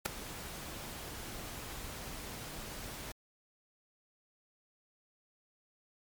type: noise with ADSR envelope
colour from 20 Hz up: pink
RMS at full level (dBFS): -28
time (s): 0.05-3.12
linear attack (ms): 11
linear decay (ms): 4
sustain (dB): -16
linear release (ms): 5
effects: MP3 96 kbps